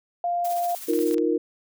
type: tone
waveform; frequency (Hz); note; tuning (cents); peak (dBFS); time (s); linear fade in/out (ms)
sine; 698.5; F5; 0; -22; 0.24-0.75; 2
type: noise with tremolo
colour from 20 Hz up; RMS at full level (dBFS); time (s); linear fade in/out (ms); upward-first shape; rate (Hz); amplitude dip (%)
blue; -35; 0.44-1.15; 10; triangle; 16; 60
type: chord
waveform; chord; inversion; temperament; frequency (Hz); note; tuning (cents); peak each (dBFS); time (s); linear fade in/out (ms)
sine; Eb suspended second; none; equal; 311.1 / 349.2 / 466.2; Eb4 / F4 / Bb4; 0 / 0 / 0; -24; 0.88-1.38; 10
type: clicks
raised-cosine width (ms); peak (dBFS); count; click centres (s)
0.2; -23; 5; 0.935 / 0.99 / 1.111 / 1.143 / 1.182
effects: none

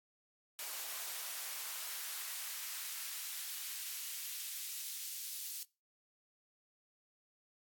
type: noise with high-pass filter sweep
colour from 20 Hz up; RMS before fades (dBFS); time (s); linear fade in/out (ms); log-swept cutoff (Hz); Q
white; -43; 0.59-5.63; 0; 590 to 3900; 0.72
effects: noise-tail reverb RT60 0.3 s tail -24 dB re dry + AAC 64 kbps

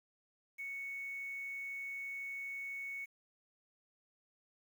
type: tone with quantisation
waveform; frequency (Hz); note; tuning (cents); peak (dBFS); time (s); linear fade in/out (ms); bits
sine; 2217; C#7; 0; -40; 0.58-3.06; 20; 10
effects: none

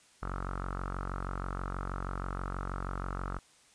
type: tone with low-pass filter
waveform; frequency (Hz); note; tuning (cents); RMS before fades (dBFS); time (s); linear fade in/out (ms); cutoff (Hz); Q
sawtooth; 46.25; F#1; 0; -37; 0.22-3.39; 10; 1300; 7.4
effects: white hiss -62 dBFS RMS until 3.74 s + resampled to 22050 Hz

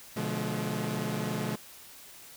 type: chord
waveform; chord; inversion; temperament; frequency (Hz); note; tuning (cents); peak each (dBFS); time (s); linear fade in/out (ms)
sawtooth; B diminished seventh; none; equal with one note detuned; 123.47 / 146.83 / 174.61 / 212.9; B2 / D3 / F3 / Ab3; 0 / 0 / 0 / +43; -33 / -33 / -33 / -30; 0.16-1.56; 10
effects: white hiss -50 dBFS RMS until 2.36 s

